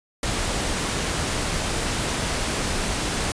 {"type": "noise", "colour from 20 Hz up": "pink", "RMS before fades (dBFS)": -25, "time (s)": [0.23, 3.32], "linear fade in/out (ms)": 2, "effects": ["resampled to 22050 Hz"]}